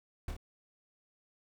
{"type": "noise with echo", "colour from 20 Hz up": "brown", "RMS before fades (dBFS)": -36, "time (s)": [0.28, 0.31], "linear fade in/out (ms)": 2, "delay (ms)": 28, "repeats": 2, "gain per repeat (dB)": -4, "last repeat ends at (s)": 0.366, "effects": []}